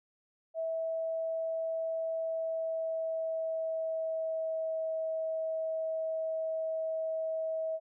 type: tone with pitch glide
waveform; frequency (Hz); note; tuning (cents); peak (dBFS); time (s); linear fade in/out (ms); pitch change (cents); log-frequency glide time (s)
sine; 651 to 642.4; E5 to E5; -22 to -45; -31; 0.54-7.8; 50; -23; 2.16-4.9
effects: none